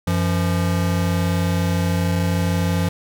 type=tone pair together; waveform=square; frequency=92.5 / 171.82 Hz; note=F#2 / F3; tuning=0 / -28 cents; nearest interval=major seventh; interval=1072 cents; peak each=-21 dBFS; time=0.07-2.89 s; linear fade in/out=5 ms; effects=none